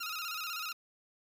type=tone with vibrato; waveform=15% pulse; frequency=1322 Hz; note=E6; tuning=5 cents sharp; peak=-30 dBFS; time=0-0.73 s; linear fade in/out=10 ms; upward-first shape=square; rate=16 Hz; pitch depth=77 cents each way; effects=10-bit